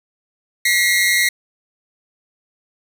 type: tone pair together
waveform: sawtooth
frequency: 1934 / 2124 Hz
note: B6 / C7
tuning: -37 / +25 cents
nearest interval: major second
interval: 162 cents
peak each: -13 dBFS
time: 0.65-1.29 s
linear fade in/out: 5 ms
effects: none